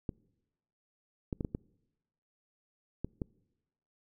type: clicks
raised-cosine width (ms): 3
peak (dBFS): -21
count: 7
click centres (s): 0.092 / 1.328 / 1.408 / 1.448 / 1.549 / 3.046 / 3.218
effects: noise-tail reverb RT60 1.0 s tail -25 dB re dry